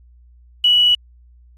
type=tone with quantisation; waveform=sine; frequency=2939 Hz; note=F#7; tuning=12 cents flat; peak=-10 dBFS; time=0.64-0.95 s; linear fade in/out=5 ms; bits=6; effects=added 60 Hz sine -45 dBFS peak until 1.57 s + AAC 32 kbps